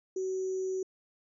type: tone with sample-and-hold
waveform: sine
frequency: 376.5 Hz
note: F#4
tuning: 30 cents sharp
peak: -30 dBFS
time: 0.16-0.83 s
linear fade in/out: 5 ms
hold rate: 6300 Hz
effects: resampled to 24000 Hz